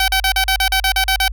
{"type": "tone bursts", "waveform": "10% pulse", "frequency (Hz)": 766, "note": "G5", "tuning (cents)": -40, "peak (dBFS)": -5, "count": 11, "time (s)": [0, 1.28], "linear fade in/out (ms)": 2, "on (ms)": 80, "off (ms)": 40, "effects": ["added 50 Hz sine -23 dBFS peak until 1.32 s"]}